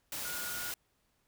sine tone in noise, 1438 Hz, F#6, 50 cents flat, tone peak -42 dBFS, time 0.25-0.71 s, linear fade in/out 2 ms, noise white, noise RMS -39 dBFS, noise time 0.12-0.74 s, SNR -6 dB, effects pink hiss -75 dBFS RMS until 1.27 s

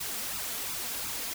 white noise with flanger, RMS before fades -35 dBFS, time 0-1.34 s, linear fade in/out 10 ms, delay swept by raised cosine 0.78 to 4.48 ms, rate 2.8 Hz, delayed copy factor +0.7, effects none

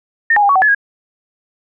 sine tone with pitch steps, 1822 / 829 / 806 / 1123 / 757 / 1711 / 1640 Hz, A#6 / G#5 / G5 / C#6 / F#5 / A6 / G#6, -40 / -3 / +48 / +22 / +39 / -49 / -22 cents, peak -8 dBFS, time 0.3-0.748 s, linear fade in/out 5 ms, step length 64 ms, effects none

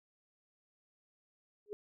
sine tone with exponential growth, 415.3 Hz, G#4, in tune, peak -34 dBFS, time 1.66-1.73 s, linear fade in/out 0 ms, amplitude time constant 15 ms, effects none

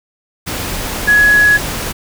sine tone in noise, 1681 Hz, G#6, 20 cents sharp, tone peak -6 dBFS, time 1.07-1.58 s, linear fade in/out 20 ms, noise pink, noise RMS -21 dBFS, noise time 0.46-1.93 s, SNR +12 dB, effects none

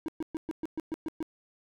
triangle tone bursts, 318 Hz, D#4, 38 cents sharp, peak -28 dBFS, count 9, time 0.06-1.227 s, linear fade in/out 0 ms, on 23 ms, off 120 ms, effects none

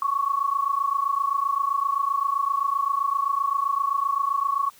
sine tone pair together, 1100 / 1127.7 Hz, C#6 / C#6, -14 / +29 cents, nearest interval unison, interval 43 cents, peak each -24 dBFS, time 0.02-4.7 s, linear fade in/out 2 ms, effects white hiss -53 dBFS RMS until 4.79 s

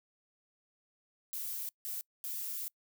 violet noise bursts at uneven times, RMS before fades -39 dBFS, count 3, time 1.33-1.69 / 1.85-2.01 / 2.24-2.68 s, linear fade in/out 0 ms, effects noise-tail reverb RT60 0.1 s tail -26 dB re dry

